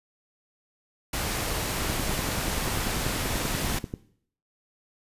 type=noise; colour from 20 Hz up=pink; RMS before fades=-29 dBFS; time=1.13-3.79 s; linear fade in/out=5 ms
type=click train; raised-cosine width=3 ms; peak=-18 dBFS; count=22; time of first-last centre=1.9-3.939 s; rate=10.3 Hz
effects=noise-tail reverb RT60 0.6 s tail -17 dB re dry + resampled to 32000 Hz